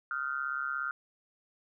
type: tone with amplitude modulation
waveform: sine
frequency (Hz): 1392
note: F6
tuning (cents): -6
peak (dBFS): -27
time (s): 0.11-0.91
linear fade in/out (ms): 2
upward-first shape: sine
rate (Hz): 137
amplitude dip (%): 100
effects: none